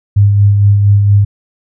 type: tone with tremolo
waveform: sine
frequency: 101.5 Hz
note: G#2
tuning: 39 cents flat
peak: -3 dBFS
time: 0.16-1.25 s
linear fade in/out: 10 ms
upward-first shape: sine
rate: 4.3 Hz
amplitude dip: 35%
effects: none